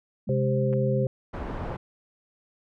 sine tone, 207.7 Hz, G#3, in tune, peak -29 dBFS, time 0.27-1.05 s, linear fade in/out 10 ms
harmonic tone, 130.81 Hz, C3, in tune, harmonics 1 / 3 / 4, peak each -24 / -30 / -27 dBFS, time 0.29-1.07 s, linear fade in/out 2 ms
clicks, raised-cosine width 0.5 ms, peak -31 dBFS, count 2, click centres 0.729 / 0.736 s
pink low-pass noise, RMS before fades -33 dBFS, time 1.33-1.77 s, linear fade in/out 10 ms, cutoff 1100 Hz, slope 12 dB/octave
effects none

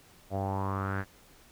sawtooth tone with low-pass filter sweep, 97.2 Hz, G2, 14 cents flat, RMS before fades -32 dBFS, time 0.3-1.05 s, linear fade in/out 50 ms, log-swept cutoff 650 to 1700 Hz, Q 5.5, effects pink hiss -58 dBFS RMS until 1.51 s

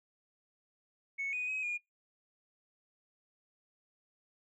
sine tone with pitch steps, 2209 / 2475 / 2538 / 2431 Hz, C#7 / D#7 / D#7 / D#7, -7 / -10 / +34 / -41 cents, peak -32 dBFS, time 1.18-1.78 s, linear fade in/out 20 ms, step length 150 ms, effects noise-tail reverb RT60 0.2 s tail -25 dB re dry + tanh soft clip ceiling -30 dBFS

